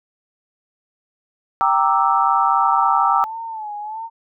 sine chord, E half-diminished seventh, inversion first, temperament equal, 784 / 932.3 / 1174.7 / 1318.5 Hz, G5 / Bb5 / D6 / E6, 0 / 0 / 0 / 0 cents, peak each -19 dBFS, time 1.61-3.24 s, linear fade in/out 0 ms
sine tone with vibrato, 870 Hz, A5, 20 cents flat, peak -26 dBFS, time 2.59-4.1 s, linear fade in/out 50 ms, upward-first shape sine, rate 1.5 Hz, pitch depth 86 cents each way
effects none

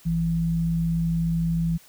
sine tone pair together, 53.08 / 166.1 Hz, G#1 / E3, +38 / +13 cents, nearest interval octave + minor sixth, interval 1975 cents, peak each -31 / -21 dBFS, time 0.05-1.78 s, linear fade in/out 20 ms, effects white hiss -53 dBFS RMS until 1.88 s

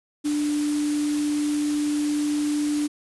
sine tone in noise, 295.4 Hz, D4, 10 cents sharp, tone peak -21 dBFS, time 0.24-2.88 s, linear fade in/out 20 ms, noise white, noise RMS -35 dBFS, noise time 0.24-2.88 s, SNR +11 dB, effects resampled to 24000 Hz

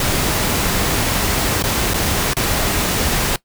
pink noise with dropouts, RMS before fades -18 dBFS, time 0-3.36 s, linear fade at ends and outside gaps 2 ms, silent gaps 1.625-1.638 / 1.936-1.942 / 2.335-2.367 s, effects noise-tail reverb RT60 0.1 s tail -20 dB re dry

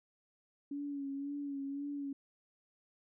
sine tone with vibrato, 281.3 Hz, C#4, 26 cents sharp, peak -37 dBFS, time 0.71-2.13 s, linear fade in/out 5 ms, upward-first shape sine, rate 1.9 Hz, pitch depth 38 cents each way, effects none

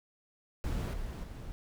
brown noise with level steps, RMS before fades -33 / -39 / -43 dBFS, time 0.64-1.52 s, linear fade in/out 0 ms, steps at 0.93 / 1.23 s, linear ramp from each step 10 ms, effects none

